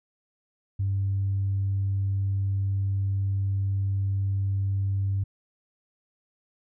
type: tone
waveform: sine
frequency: 98 Hz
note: G2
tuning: in tune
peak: -22 dBFS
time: 0.79-5.24 s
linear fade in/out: 10 ms
effects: tanh soft clip ceiling -19 dBFS